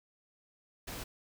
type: noise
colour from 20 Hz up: pink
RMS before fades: -42 dBFS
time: 0.87-1.04 s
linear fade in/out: 10 ms
effects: none